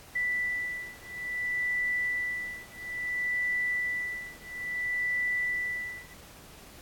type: beating tone pair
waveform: sine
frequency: 1975.5 / 1976.09 Hz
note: B6 / B6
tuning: 0 / 0 cents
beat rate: 0.59 Hz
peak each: -32 / -32 dBFS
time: 0.15-6.14 s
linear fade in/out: 10 ms
effects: pink hiss -51 dBFS RMS until 6.81 s + AAC 64 kbps